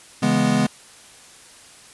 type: chord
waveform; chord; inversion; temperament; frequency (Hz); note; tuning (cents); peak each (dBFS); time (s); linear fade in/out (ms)
square; C# minor seventh; none; equal; 138.59 / 164.81 / 207.7 / 246.9; C#3 / E3 / G#3 / B3; 0 / 0 / 0 / 0; -25 / -26 / -21 / -21; 0.22-0.67; 10
effects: white hiss -46 dBFS RMS until 1.93 s + resampled to 24000 Hz